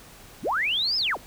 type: linear two-way sweep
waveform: sine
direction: up then down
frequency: 64.5 to 5274 to 64.5 Hz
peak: -22 dBFS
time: 0.42-1.18 s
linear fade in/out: 50 ms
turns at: 0.97 s
effects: pink hiss -48 dBFS RMS until 1.26 s